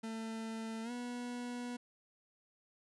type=tone with pitch glide; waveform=40% pulse; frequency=223.6 to 243.8 Hz; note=A3 to B3; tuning=+28 to -22 cents; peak=-39 dBFS; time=0.03-1.77 s; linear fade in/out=10 ms; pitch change=+150 cents; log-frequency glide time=0.83-0.91 s; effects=resampled to 24000 Hz